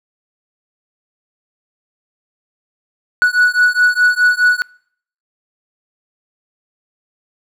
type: beating tone pair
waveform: triangle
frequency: 1470 / 1474.8 Hz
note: F#6 / F#6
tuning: -12 / -6 cents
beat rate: 4.8 Hz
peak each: -11 dBFS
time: 3.22-4.62 s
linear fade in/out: 0 ms
effects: noise-tail reverb RT60 0.6 s tail -25 dB re dry